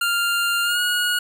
25% pulse tone with pitch glide, 1396.9 to 1448.7 Hz, F6 to F#6, 0 to -37 cents, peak -15 dBFS, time 0.01-1.19 s, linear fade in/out 5 ms, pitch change +63 cents, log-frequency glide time 0.63-0.8 s, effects none

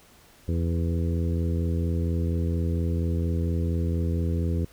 harmonic tone with a mistuned harmonic, 84.3 Hz, E2, 39 cents sharp, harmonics 1 / 2 / 3 / 4 / 5 / 6, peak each -24 / -30 / -34 / -36 / -38 / -40 dBFS, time 0.48-4.65 s, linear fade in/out 5 ms, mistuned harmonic 6, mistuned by -19 cents, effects pink hiss -55 dBFS RMS until 4.72 s

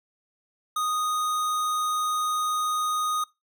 square tone, 1241 Hz, D#6, 5 cents flat, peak -25 dBFS, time 0.76-3.24 s, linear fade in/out 5 ms, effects noise-tail reverb RT60 0.2 s tail -20 dB re dry

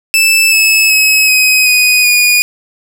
sawtooth tone with pitch steps, 2637 / 2599 / 2562 / 2525 / 2489 / 2453 Hz, E7 / E7 / E7 / D#7 / D#7 / D#7, 0 / -25 / -50 / +25 / 0 / -25 cents, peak -3 dBFS, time 0.14-2.42 s, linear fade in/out 0 ms, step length 380 ms, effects none

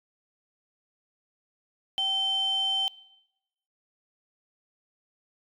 sine tone pair together, 773 / 3092 Hz, G5 / G7, -24 / -24 cents, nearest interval 2 octaves, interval 2400 cents, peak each -34 / -23 dBFS, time 1.98-2.88 s, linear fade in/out 0 ms, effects noise-tail reverb RT60 0.9 s tail -22 dB re dry + tanh soft clip ceiling -20 dBFS

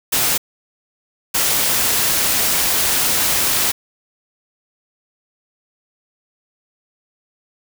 white noise bursts at uneven times, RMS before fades -17 dBFS, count 2, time 0.12-0.38 / 1.34-3.72 s, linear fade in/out 10 ms, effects none

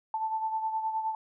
sine beating tone pair, 880 / 889.6 Hz, A5 / A5, 0 / +19 cents, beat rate 9.6 Hz, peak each -29 / -37 dBFS, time 0.14-1.15 s, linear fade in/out 2 ms, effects none

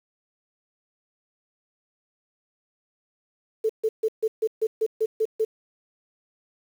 sine tone bursts, 440 Hz, A4, in tune, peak -19 dBFS, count 10, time 3.64-5.45 s, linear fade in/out 10 ms, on 55 ms, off 140 ms, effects 8-bit

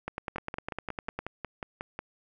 two click trains, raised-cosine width 0.5 ms, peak -18 / -20 dBFS, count 12 / 10, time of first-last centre 0.08-1.19 / 0.36-1.99 s, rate 9.91 / 5.52 Hz, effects none

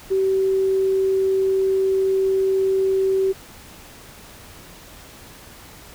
sine tone, 383.7 Hz, G4, 37 cents flat, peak -16 dBFS, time 0.1-3.33 s, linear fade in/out 20 ms, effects pink hiss -43 dBFS RMS until 5.94 s

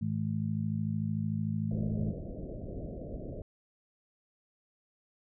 harmonic tone, 53.4 Hz, G#1, 49 cents sharp, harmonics 2 / 3 / 4, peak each -34 / -34 / -34 dBFS, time 0.01-2.12 s, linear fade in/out 10 ms
pink low-pass noise, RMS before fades -40 dBFS, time 1.71-3.42 s, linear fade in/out 2 ms, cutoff 660 Hz, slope 96 dB/octave
effects none

